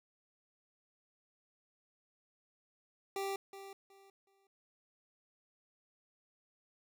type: tone with echo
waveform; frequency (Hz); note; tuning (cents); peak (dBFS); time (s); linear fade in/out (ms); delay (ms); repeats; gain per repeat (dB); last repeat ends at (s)
25% pulse; 392; G4; 0; -32; 3.16-3.36; 2; 370; 3; -12; 4.47
effects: none